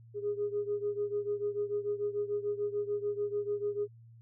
sine beating tone pair, 409.5 / 416.3 Hz, G#4 / G#4, -24 / +4 cents, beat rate 6.8 Hz, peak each -32 / -35 dBFS, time 0.14-3.88 s, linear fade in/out 50 ms, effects tanh soft clip ceiling -23 dBFS + added 115 Hz sine -52 dBFS peak until 4.21 s

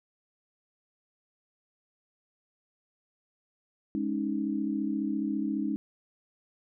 sine chord, Ab suspended fourth, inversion none, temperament just, 207.7 / 276.9 / 311.5 Hz, Ab3 / Db4 / Eb4, 0 / -2 / +2 cents, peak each -32 dBFS, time 3.95-5.76 s, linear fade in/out 0 ms, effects none

